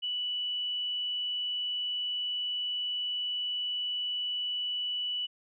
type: tone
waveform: sine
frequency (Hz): 2960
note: F#7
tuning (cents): 0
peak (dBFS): -30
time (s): 0.02-5.27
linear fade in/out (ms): 20
effects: none